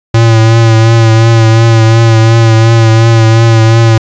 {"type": "tone with vibrato", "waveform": "square", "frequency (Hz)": 113.4, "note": "A#2", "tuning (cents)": -47, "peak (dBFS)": -3, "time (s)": [0.14, 3.98], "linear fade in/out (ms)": 5, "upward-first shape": "triangle", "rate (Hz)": 2.8, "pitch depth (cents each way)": 36, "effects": ["resampled to 16000 Hz", "7-bit"]}